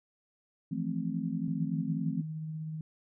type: chord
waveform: sine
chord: F major seventh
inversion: third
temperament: just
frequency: 163.7 / 174.61 / 218.3 / 261.9 Hz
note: E3 / F3 / A3 / C4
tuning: -12 / 0 / -13 / +2 cents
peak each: -36 dBFS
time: 0.71-2.22 s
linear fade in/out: 10 ms
type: tone with tremolo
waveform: sine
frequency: 157 Hz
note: D#3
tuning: 16 cents sharp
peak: -34 dBFS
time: 1.48-2.81 s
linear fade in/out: 2 ms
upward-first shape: triangle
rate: 16 Hz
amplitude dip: 25%
effects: none